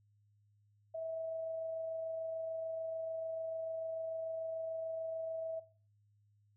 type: tone with amplitude modulation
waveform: sine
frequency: 650 Hz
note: E5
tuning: 24 cents flat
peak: -37 dBFS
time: 0.94-5.6 s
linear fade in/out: 10 ms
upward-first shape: sine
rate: 26.8 Hz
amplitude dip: 25%
effects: noise-tail reverb RT60 0.4 s tail -17 dB re dry + added 103 Hz sine -68 dBFS peak until 6.56 s